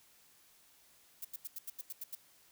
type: noise bursts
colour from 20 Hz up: violet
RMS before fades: -42 dBFS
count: 9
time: 1.22-2.152 s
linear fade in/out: 5 ms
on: 28 ms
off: 85 ms
effects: white hiss -65 dBFS RMS until 2.51 s